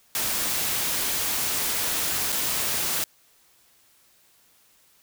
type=noise with dropouts; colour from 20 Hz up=white; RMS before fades=-26 dBFS; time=0.15-3.04 s; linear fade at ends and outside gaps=1 ms; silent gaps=2.321-2.325 s; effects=white hiss -60 dBFS RMS until 5.02 s